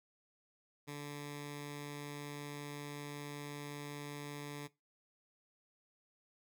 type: tone with notch filter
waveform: 10% pulse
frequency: 145.3 Hz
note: D3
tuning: 18 cents flat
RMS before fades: -45 dBFS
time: 0.87-4.68 s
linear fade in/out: 20 ms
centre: 660 Hz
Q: 1.4
effects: noise-tail reverb RT60 0.2 s tail -18 dB re dry